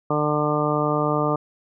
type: harmonic tone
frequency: 149.6 Hz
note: D3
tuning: 32 cents sharp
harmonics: 1 / 2 / 3 / 4 / 5 / 6 / 7 / 8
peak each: -26 / -26 / -26 / -26 / -30 / -31 / -31 / -26 dBFS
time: 0.1-1.36 s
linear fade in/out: 5 ms
effects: none